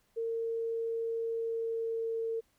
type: tone with pitch glide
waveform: sine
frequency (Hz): 456.8 to 453.4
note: A#4 to A#4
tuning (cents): -35 to -48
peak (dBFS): -31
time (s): 0.16-2.41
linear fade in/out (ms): 20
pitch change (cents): -13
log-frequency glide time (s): 1.33-2.24
effects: pink hiss -72 dBFS RMS until 2.58 s